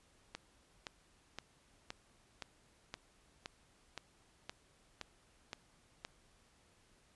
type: click train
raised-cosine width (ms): 0.2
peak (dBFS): -25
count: 12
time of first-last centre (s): 0.35-6.049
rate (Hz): 1.93
effects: pink hiss -69 dBFS RMS until 7.15 s + resampled to 24000 Hz